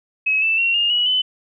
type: tone with pitch steps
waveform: sine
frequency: 2562 / 2648 / 2736 / 2828 / 2923 / 3020 Hz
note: E7 / E7 / F7 / F7 / F#7 / F#7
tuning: -50 / +7 / -36 / +21 / -22 / +35 cents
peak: -15 dBFS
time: 0.26-1.22 s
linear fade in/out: 10 ms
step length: 160 ms
effects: none